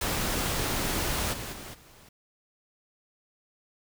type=noise with level steps; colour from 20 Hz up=pink; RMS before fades=-29 / -37 / -42 / -54 dBFS; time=0.01-2.09 s; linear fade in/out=5 ms; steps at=1.32 / 1.52 / 1.73 s; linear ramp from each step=20 ms; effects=none